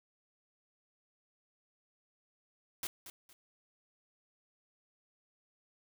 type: noise with echo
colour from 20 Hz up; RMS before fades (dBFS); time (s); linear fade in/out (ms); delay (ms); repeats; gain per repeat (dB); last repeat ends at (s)
white; -38; 2.83-2.87; 2; 230; 2; -11; 3.33
effects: none